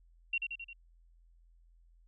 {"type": "tone with echo", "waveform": "sine", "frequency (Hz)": 2745, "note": "F7", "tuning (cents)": -31, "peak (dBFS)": -29, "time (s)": [0.33, 0.38], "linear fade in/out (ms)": 5, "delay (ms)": 88, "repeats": 4, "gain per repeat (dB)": -4, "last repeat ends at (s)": 0.732, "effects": ["added 42 Hz sine -60 dBFS peak until 2.07 s"]}